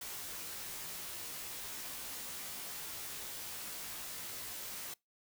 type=noise with comb filter; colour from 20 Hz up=white; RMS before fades=-44 dBFS; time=0.01-4.94 s; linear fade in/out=5 ms; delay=16 ms; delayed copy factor=-0.9; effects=noise-tail reverb RT60 0.2 s tail -25 dB re dry